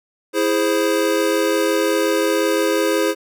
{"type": "chord", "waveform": "square", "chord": "E augmented", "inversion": "none", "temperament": "equal", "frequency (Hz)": [329.6, 415.3, 523.3], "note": ["E4", "G#4", "B#4"], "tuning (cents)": [0, 0, 0], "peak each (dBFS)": -21, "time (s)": [0.33, 3.15], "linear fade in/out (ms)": 50, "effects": []}